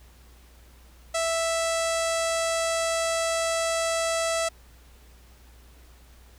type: tone with low-pass filter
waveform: sawtooth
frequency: 659.3 Hz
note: E5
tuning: in tune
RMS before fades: -26 dBFS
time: 1.14-4.49 s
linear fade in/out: 10 ms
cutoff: 8300 Hz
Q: 2.5
effects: added 60 Hz sine -50 dBFS peak until 6.38 s + pink hiss -57 dBFS RMS until 6.38 s